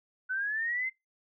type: linear sweep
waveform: sine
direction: up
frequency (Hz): 1489 to 2091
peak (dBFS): -29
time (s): 0.29-0.9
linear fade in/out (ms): 20
effects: noise-tail reverb RT60 0.2 s tail -25 dB re dry